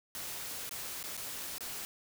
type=noise with dropouts; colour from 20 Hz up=white; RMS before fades=-41 dBFS; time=0.15-1.85 s; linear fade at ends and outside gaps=0 ms; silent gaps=0.693-0.711 / 1.028-1.039 / 1.168-1.176 / 1.582-1.607 s; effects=none